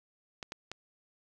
clicks, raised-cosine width 0.2 ms, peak -22 dBFS, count 3, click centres 0.428 / 0.521 / 0.716 s, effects none

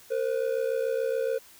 triangle ring-modulated tone, 492.2 Hz, B4, 6 cents flat, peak -20 dBFS, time 0.1-1.39 s, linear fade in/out 20 ms, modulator 33.5 Hz, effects white hiss -53 dBFS RMS until 1.59 s

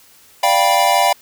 square chord, G dominant seventh, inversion second, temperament equal with one note detuned, 587.3 / 698.5 / 784 / 975.3 Hz, D5 / F5 / G5 / B5, 0 / 0 / 0 / -22 cents, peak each -21 / -17 / -17 / -18 dBFS, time 0.43-1.13 s, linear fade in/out 5 ms, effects white hiss -48 dBFS RMS until 1.21 s

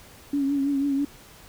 sine tone with vibrato, 279.2 Hz, C#4, 13 cents sharp, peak -21 dBFS, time 0.33-1.05 s, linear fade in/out 5 ms, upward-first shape triangle, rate 6.1 Hz, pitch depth 56 cents each way, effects pink hiss -49 dBFS RMS until 1.48 s

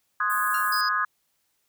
sine chord, Ab dominant seventh, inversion first, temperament equal, 1046.5 / 1244.5 / 1480 / 1661.2 Hz, C6 / Eb6 / Gb6 / Ab6, 0 / 0 / 0 / 0 cents, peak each -30 / -25 / -31 / -27 dBFS, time 0.2-1.05 s, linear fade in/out 5 ms
white high-pass noise, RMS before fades -36 dBFS, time 0.3-0.81 s, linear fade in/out 0 ms, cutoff 7600 Hz, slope 96 dB/octave
sawtooth tone with exponential decay, 1396.9 Hz, F6, in tune, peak -27 dBFS, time 0.54-0.74 s, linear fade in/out 5 ms, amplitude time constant 42 ms
triangle tone, 4978 Hz, D#8, in tune, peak -27 dBFS, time 0.72-0.89 s, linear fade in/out 5 ms
effects white hiss -72 dBFS RMS until 1.68 s

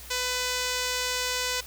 5% pulse tone with low-pass filter, 500 Hz, B4, 21 cents sharp, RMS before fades -29 dBFS, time 0.1-1.61 s, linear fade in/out 10 ms, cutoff 9900 Hz, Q 2.1, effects added 60 Hz sine -46 dBFS peak until 1.66 s + white hiss -45 dBFS RMS until 1.66 s

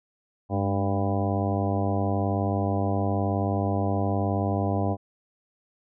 harmonic tone with a mistuned harmonic, 99 Hz, G2, 18 cents sharp, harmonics 1 / 2 / 3 / 4 / 5 / 6 / 7 / 8 / 10, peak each -26 / -30 / -31 / -35 / -35 / -34 / -32 / -34 / -39 dBFS, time 0.49-4.97 s, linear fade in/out 50 ms, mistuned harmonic 2, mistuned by +63 cents, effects none

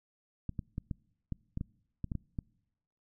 clicks, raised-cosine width 5 ms, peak -23 dBFS, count 11, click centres 0.493 / 0.592 / 0.781 / 0.912 / 1.323 / 1.574 / 1.611 / 2.043 / 2.118 / 2.153 / 2.388 s, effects noise-tail reverb RT60 0.9 s tail -26 dB re dry

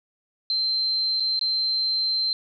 sine tone with dropouts, 4119 Hz, C8, 28 cents flat, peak -21 dBFS, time 0.5-2.33 s, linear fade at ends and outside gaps 1 ms, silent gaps 1.199-1.204 / 1.393-1.412 s, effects none

